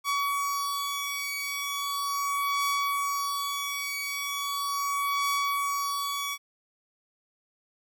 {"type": "beating tone pair", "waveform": "sawtooth", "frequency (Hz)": [1131, 1131.38], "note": ["C#6", "C#6"], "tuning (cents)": [34, 35], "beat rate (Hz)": 0.38, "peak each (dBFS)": [-28, -26], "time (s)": [0.04, 6.38], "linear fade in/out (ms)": 50, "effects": []}